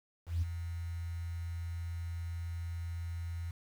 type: tone with ADSR envelope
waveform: sine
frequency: 84.6 Hz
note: E2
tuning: 45 cents sharp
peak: -26 dBFS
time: 0.26-3.51 s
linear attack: 160 ms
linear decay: 19 ms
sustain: -10 dB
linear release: 4 ms
effects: tanh soft clip ceiling -24 dBFS + 9-bit